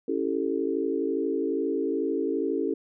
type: chord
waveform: sine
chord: A dominant seventh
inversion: first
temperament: equal with one note detuned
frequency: 277.2 / 329.6 / 392 / 444.1 Hz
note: C#4 / E4 / G4 / A4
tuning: 0 / 0 / 0 / +16 cents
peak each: -30 dBFS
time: 0.08-2.74 s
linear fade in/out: 5 ms
effects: none